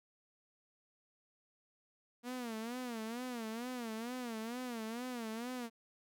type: tone with vibrato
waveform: sawtooth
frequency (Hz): 236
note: A#3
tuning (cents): +22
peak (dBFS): -36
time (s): 2.23-5.7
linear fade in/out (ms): 50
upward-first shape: sine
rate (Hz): 2.2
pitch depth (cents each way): 130
effects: none